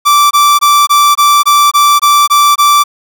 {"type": "tone bursts", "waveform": "45% pulse", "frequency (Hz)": 1167, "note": "D6", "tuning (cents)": -11, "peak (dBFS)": -4, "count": 10, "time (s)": [0.05, 2.839], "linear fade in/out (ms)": 20, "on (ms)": 260, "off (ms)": 21, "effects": []}